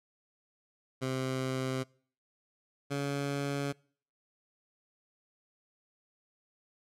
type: tone pair in turn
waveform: 15% pulse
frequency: 130.81 / 141.08 Hz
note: C3 / C#3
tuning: 0 / +31 cents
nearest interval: minor second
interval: 131 cents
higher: second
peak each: -25 dBFS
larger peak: neither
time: 1.01-1.84 / 2.9-3.73 s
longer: neither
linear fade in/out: 20 ms
effects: noise-tail reverb RT60 0.5 s tail -25 dB re dry + low-pass 10000 Hz 12 dB/octave